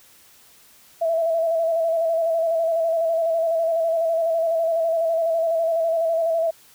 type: tone with vibrato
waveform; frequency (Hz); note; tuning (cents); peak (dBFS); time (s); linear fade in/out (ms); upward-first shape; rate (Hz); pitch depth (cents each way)
sine; 659; E5; -1; -18; 1.01-6.51; 10; square; 12; 31
effects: white hiss -52 dBFS RMS until 6.74 s